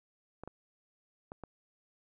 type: clicks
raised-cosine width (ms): 1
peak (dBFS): -29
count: 4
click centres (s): 0.436 / 0.476 / 1.319 / 1.437
effects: none